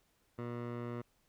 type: tone with low-pass filter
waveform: 15% pulse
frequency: 120 Hz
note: B2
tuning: 49 cents flat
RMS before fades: -41 dBFS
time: 0.38-1.02 s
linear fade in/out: 10 ms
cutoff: 1600 Hz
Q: 0.86
effects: pink hiss -74 dBFS RMS until 1.28 s